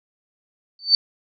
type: tone with exponential growth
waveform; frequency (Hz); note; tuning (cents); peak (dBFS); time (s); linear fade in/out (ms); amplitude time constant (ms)
sine; 4548; C#8; +44; -7; 0.79-0.95; 1; 33
effects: none